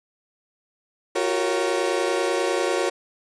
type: chord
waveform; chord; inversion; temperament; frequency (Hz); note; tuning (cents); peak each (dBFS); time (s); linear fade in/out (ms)
35% pulse; Gb major seventh; third; equal with one note detuned; 349.2 / 379.3 / 466.2 / 554.4; F4 / Gb4 / Bb4 / Db5; 0 / +43 / 0 / 0; -25; 1.15-2.9; 10
effects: resampled to 22050 Hz